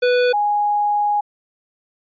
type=tone pair in turn; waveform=square / sine; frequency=493.9 / 828 Hz; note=B4 / G#5; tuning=0 / -5 cents; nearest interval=major sixth; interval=895 cents; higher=second; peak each=-14 / -15 dBFS; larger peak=first; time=0.02-0.33 / 0.33-1.21 s; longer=second; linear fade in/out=10 ms; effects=resampled to 11025 Hz